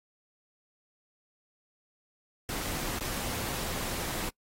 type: noise with dropouts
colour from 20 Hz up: pink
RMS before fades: -35 dBFS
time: 2.49-4.29 s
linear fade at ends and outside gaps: 1 ms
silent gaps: 2.988-3.008 s
effects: noise-tail reverb RT60 0.1 s tail -24 dB re dry + AAC 48 kbps